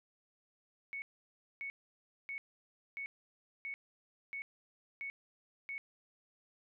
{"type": "tone bursts", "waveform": "sine", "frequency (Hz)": 2217, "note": "C#7", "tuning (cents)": 0, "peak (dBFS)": -39, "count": 8, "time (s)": [0.93, 5.78], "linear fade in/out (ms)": 0, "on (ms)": 90, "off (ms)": 590, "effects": []}